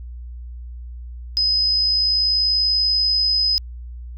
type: tone with amplitude modulation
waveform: sine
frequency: 5040 Hz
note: D#8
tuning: 21 cents sharp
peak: -14 dBFS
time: 1.37-3.58 s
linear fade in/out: 0 ms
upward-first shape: sine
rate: 60.3 Hz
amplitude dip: 30%
effects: added 60 Hz sine -31 dBFS peak until 4.17 s